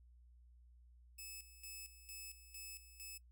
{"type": "tone with tremolo", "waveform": "5% pulse", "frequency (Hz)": 2600, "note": "E7", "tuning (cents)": -24, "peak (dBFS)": -40, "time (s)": [1.18, 3.18], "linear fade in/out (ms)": 10, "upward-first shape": "square", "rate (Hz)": 2.2, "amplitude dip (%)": 75, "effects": ["noise-tail reverb RT60 0.1 s tail -18 dB re dry", "added 60 Hz sine -61 dBFS peak until 3.31 s"]}